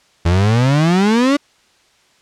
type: exponential sweep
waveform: 35% pulse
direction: up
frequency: 82.3 to 293.9 Hz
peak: -9 dBFS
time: 0.25-1.37 s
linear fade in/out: 10 ms
effects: white hiss -54 dBFS RMS until 2.21 s + low-pass 6000 Hz 12 dB/octave